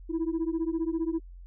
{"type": "beating tone pair", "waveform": "sine", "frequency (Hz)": [320.3, 335.3], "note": ["E4", "E4"], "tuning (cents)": [-50, 30], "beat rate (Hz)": 15, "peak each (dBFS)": [-28, -28], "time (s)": [0.09, 1.2], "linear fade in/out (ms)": 20, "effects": ["tanh soft clip ceiling -23 dBFS", "added 44 Hz sine -43 dBFS peak until 1.46 s"]}